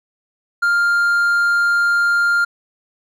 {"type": "tone", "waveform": "triangle", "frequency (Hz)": 1400, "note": "F6", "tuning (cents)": 4, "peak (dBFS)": -11, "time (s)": [0.62, 2.45], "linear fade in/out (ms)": 10, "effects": []}